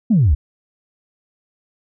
sine exponential sweep, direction down, 246.9 to 61.74 Hz, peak -9 dBFS, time 0.1-0.35 s, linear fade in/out 10 ms, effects tanh soft clip ceiling -6 dBFS

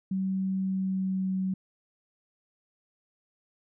sine tone with pitch glide, 190.4 to 188.54 Hz, F#3 to F#3, +50 to +33 cents, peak -26 dBFS, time 0.11-1.54 s, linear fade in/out 5 ms, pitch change -17 cents, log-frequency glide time 0.59-1.36 s, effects none

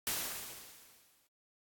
white noise with exponential decay, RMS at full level -33 dBFS, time 0.07-1.27 s, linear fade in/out 0 ms, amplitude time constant 260 ms, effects AAC 64 kbps

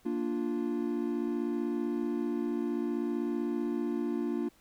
triangle chord, Bb major, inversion none, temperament equal, 233.1 / 293.7 / 349.2 Hz, Bb3 / D4 / F4, 0 / 0 / 0 cents, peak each -32 / -32 / -32 dBFS, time 0.05-4.49 s, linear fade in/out 10 ms, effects pink hiss -64 dBFS RMS until 4.6 s

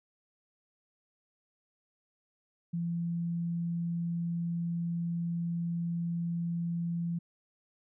sine tone, 170 Hz, F3, 46 cents flat, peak -30 dBFS, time 2.73-7.19 s, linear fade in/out 10 ms, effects none

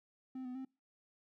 triangle tone with pitch steps, 259.6 / 251.1 / 263.2 Hz, C4 / B3 / C4, -13 / +29 / +10 cents, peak -39 dBFS, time 0.35-0.65 s, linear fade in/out 5 ms, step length 100 ms, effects noise-tail reverb RT60 0.3 s tail -26 dB re dry

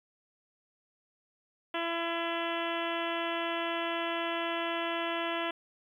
harmonic tone, 336 Hz, E4, 33 cents sharp, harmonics 1 / 2 / 3 / 4 / 5 / 6 / 7 / 8 / 9 / 10, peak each -37 / -36 / -38 / -40 / -41 / -42 / -46 / -42 / -42 / -45 dBFS, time 1.74-5.51 s, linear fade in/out 5 ms, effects 11-bit

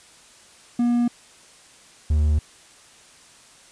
triangle tone pair in turn, 239.7 / 75.63 Hz, A#3 / D#2, +48 / -49 cents, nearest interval octave + minor sixth, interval 1997 cents, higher first, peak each -15 / -14 dBFS, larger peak second, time 0.79-1.08 / 2.1-2.39 s, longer neither, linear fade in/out 5 ms, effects white hiss -50 dBFS RMS until 3.71 s + resampled to 22050 Hz

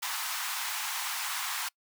pink high-pass noise, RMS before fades -34 dBFS, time 0.02-1.69 s, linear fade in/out 10 ms, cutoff 830 Hz, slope 48 dB/octave, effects noise-tail reverb RT60 0.1 s tail -26 dB re dry

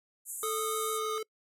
pink band-pass noise, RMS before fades -40 dBFS, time 0.25-1.01 s, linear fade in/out 50 ms, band 7000 to 13000 Hz, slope 96 dB/octave
square tone with vibrato, 1235 Hz, D#6, 13 cents flat, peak -35 dBFS, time 0.43-1.18 s, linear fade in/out 0 ms, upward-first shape sine, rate 6.7 Hz, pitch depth 18 cents each way
square tone with pitch glide, 440 to 436 Hz, A4 to A4, 0 to -16 cents, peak -34 dBFS, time 0.43-1.23 s, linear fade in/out 5 ms, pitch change -16 cents, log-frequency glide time 0.95-1.05 s
effects noise-tail reverb RT60 0.1 s tail -26 dB re dry

